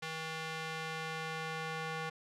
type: tone with band-pass filter sweep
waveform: square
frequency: 160 Hz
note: D#3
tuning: 49 cents sharp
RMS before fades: -40 dBFS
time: 0.02-2.1 s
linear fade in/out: 10 ms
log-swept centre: 2500 to 1600 Hz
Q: 0.74
effects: none